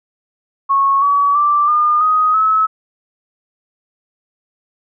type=tone with pitch steps; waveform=sine; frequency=1100 / 1136.2 / 1173.5 / 1212.1 / 1251.9 / 1293.1 Hz; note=C#6 / C#6 / D6 / D#6 / D#6 / E6; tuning=-14 / +42 / -2 / -46 / +10 / -34 cents; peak=-10 dBFS; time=0.69-2.67 s; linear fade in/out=20 ms; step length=330 ms; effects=none